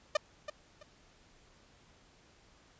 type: tone with echo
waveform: sawtooth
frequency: 602 Hz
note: D5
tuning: 43 cents sharp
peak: -21 dBFS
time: 0.15-0.17 s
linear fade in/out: 5 ms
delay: 330 ms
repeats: 2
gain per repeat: -12 dB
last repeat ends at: 0.83 s
effects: pink hiss -63 dBFS RMS until 2.79 s + resampled to 16000 Hz